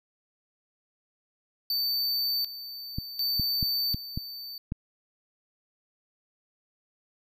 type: tone with tremolo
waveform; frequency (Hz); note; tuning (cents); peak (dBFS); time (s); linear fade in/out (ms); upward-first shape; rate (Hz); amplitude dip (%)
square; 4564; C#8; +50; -26; 1.7-4.58; 2; square; 0.67; 75
type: clicks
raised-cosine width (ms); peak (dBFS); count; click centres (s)
5; -18; 6; 2.985 / 3.397 / 3.628 / 3.945 / 4.175 / 4.721
effects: none